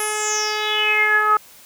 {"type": "tone with low-pass filter sweep", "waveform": "10% pulse", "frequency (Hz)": 425.4, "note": "G#4", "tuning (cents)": 42, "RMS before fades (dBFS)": -19, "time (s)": [0, 1.37], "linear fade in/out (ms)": 2, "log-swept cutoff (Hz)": [11000, 1200], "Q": 8, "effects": ["white hiss -46 dBFS RMS until 1.65 s"]}